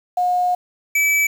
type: tone pair in turn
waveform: sine / square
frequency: 720 / 2301 Hz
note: F#5 / D7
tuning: -47 / -36 cents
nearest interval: octave + minor sixth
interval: 2011 cents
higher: second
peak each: -15 dBFS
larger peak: neither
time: 0.17-0.55 / 0.95-1.27 s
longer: first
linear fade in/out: 5 ms
effects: 7-bit